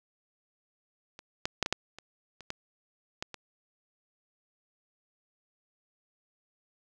clicks, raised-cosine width 0.2 ms, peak -28 / -12 / -9 / -13 / -9 / -27 / -29 / -17 / -16 / -23 dBFS, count 10, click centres 1.191 / 1.455 / 1.627 / 1.661 / 1.726 / 1.986 / 2.407 / 2.504 / 3.225 / 3.343 s, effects none

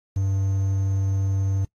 triangle tone with quantisation, 97.1 Hz, G2, 16 cents flat, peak -18 dBFS, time 0.16-1.65 s, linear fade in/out 5 ms, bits 8, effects noise-tail reverb RT60 0.1 s tail -24 dB re dry + AAC 32 kbps

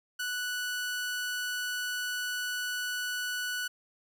sawtooth tone, 1480 Hz, F#6, in tune, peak -28 dBFS, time 0.19-3.68 s, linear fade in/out 10 ms, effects none

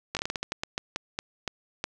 slowing click train, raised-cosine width 0.2 ms, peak -12 dBFS, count 15, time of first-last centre 0.15-1.841 s, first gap 18 ms, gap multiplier 1.26, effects none

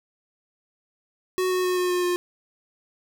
square tone with pitch steps, 370 / 367 / 364.1 / 361.1 / 358.2 / 355.3 Hz, F#4 / F#4 / F#4 / F#4 / F4 / F4, 0 / -14 / -28 / -42 / +44 / +30 cents, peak -22 dBFS, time 1.38-2.16 s, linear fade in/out 0 ms, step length 130 ms, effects none

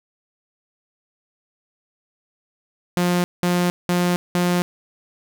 sawtooth tone bursts, 177 Hz, F3, 23 cents sharp, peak -13 dBFS, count 4, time 2.97-4.62 s, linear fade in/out 0 ms, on 270 ms, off 190 ms, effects none

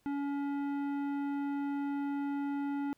triangle tone with tanh clipping, 282.7 Hz, C#4, 34 cents sharp, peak -34 dBFS, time 0.06-2.93 s, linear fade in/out 0 ms, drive 17 dB, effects pink hiss -72 dBFS RMS until 2.97 s

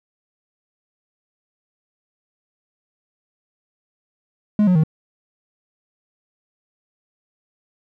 triangle tone with pitch steps, 209.6 / 181.42 / 157.02 Hz, G#3 / F#3 / D#3, +16 / -34 / +16 cents, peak -10 dBFS, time 4.59-4.836 s, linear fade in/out 2 ms, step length 82 ms, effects none

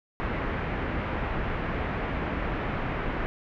pink low-pass noise, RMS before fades -30 dBFS, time 0.2-3.26 s, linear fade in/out 0 ms, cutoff 2300 Hz, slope 24 dB/octave, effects none

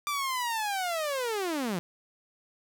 sawtooth linear sweep, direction down, 1187 to 162.2 Hz, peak -25 dBFS, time 0.07-1.79 s, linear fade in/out 0 ms, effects none

